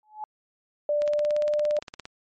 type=tone with exponential growth; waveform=sine; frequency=854 Hz; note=G#5; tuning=48 cents sharp; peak=-28 dBFS; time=0.03-0.24 s; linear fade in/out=1 ms; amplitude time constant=45 ms
type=tone with pitch glide; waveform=sine; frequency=590 to 595.8 Hz; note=D5 to D5; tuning=+8 to +25 cents; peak=-21 dBFS; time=0.89-1.79 s; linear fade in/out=2 ms; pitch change=+17 cents; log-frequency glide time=1.01-1.38 s
type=click train; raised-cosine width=0.2 ms; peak=-20 dBFS; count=19; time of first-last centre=1.02-2.054 s; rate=17.4 Hz
effects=MP3 48 kbps